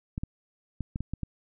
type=clicks; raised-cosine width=5 ms; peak=-19 dBFS; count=7; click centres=0.179 / 0.235 / 0.807 / 0.959 / 1.006 / 1.136 / 1.233 s; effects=none